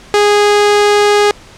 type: tone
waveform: sawtooth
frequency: 413 Hz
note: G#4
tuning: 10 cents flat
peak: -3 dBFS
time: 0.14-1.31 s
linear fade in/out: 0 ms
effects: pink hiss -38 dBFS RMS until 1.57 s + low-pass 7000 Hz 12 dB/octave